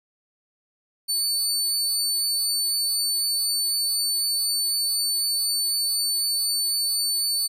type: tone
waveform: 25% pulse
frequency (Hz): 4502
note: C#8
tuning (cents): +26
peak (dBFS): -17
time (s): 1.08-7.48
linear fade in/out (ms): 20
effects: none